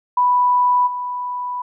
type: tone with level steps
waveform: sine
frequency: 987.8 Hz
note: B5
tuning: in tune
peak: -12 / -22 dBFS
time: 0.17-1.62 s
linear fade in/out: 5 ms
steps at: 0.86 s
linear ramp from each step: 20 ms
effects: none